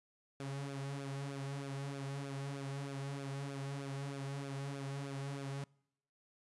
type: tone with flanger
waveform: sawtooth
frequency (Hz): 138.59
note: C#3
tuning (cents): 0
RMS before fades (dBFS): -42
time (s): 0.4-5.64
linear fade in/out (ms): 0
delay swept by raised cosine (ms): 0.98 to 4.28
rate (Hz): 3.2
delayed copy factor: -0.65
effects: noise-tail reverb RT60 0.8 s tail -26 dB re dry + resampled to 24000 Hz